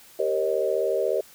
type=chord; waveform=sine; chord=Eb dominant seventh; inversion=first; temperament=equal with one note detuned; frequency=392 / 466.2 / 542.6 / 622.3 Hz; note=G4 / Bb4 / Db5 / Eb5; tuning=0 / 0 / -37 / 0 cents; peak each=-27 dBFS; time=0.19-1.21 s; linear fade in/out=5 ms; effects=white hiss -51 dBFS RMS until 1.34 s